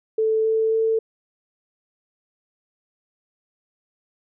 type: tone with pitch steps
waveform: sine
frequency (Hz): 440 / 443.1 / 446.1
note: A4 / A4 / A4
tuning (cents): 0 / +12 / +24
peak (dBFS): -17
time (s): 0.18-0.99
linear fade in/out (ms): 5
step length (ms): 270
effects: none